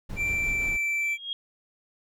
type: noise with tremolo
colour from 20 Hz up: brown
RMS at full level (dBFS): -34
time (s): 0.09-0.77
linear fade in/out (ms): 10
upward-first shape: square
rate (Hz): 5.8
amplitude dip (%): 25
type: tone with pitch glide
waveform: triangle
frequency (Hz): 2349 to 2333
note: D7 to D7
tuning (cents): 0 to -12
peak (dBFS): -23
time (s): 0.16-1.18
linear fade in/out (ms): 50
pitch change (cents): -12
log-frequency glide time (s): 0.27-0.69
type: tone with exponential growth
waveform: sine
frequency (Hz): 3265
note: G#7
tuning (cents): -30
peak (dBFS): -26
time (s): 1.01-1.33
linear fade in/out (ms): 1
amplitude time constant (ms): 69
effects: none